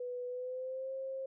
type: tone with pitch glide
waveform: sine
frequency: 493.9 to 532.4 Hz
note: B4 to C5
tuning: 0 to +30 cents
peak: -37 dBFS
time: 0-1.26 s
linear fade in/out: 5 ms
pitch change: +130 cents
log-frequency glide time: 0.27-0.92 s
effects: none